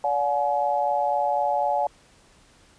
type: tone cluster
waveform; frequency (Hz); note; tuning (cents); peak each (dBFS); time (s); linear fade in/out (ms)
sine; 576 / 724 / 848; D5 / F#5 / G#5; -34 / -38 / +36; -26 / -25 / -24; 0.04-1.87; 2
effects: pink hiss -56 dBFS RMS until 2.78 s + resampled to 22050 Hz